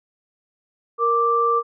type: tone pair together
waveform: sine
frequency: 466.2 / 1174.8 Hz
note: A#4 / D6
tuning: 0 / 0 cents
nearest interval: octave + major third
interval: 1600 cents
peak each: -21 / -17 dBFS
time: 0.98-1.63 s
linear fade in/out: 50 ms
effects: none